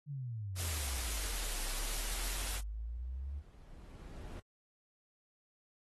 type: exponential two-way sweep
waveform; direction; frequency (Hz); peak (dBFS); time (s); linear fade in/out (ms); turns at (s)
sine; down then up; 150 to 32.12 to 73.5; -38; 0.06-3.43; 50; 1.65
type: noise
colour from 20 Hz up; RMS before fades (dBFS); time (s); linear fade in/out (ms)
white; -40; 0.55-2.62; 50
type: noise with exponential growth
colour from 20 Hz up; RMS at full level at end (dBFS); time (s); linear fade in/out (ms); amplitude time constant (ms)
brown; -43; 2-4.4; 5; 520
effects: AAC 32 kbps